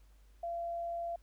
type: tone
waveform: sine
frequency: 683 Hz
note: F5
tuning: 39 cents flat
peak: -35 dBFS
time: 0.43-1.16 s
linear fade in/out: 5 ms
effects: added 50 Hz sine -58 dBFS peak until 1.22 s + pink hiss -72 dBFS RMS until 1.22 s